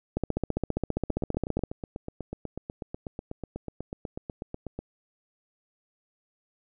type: two click trains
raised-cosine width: 2 ms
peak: -21 / -13 dBFS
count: 31 / 23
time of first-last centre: 1.1-4.79 / 0.17-1.637 s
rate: 8.13 / 15 Hz
effects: none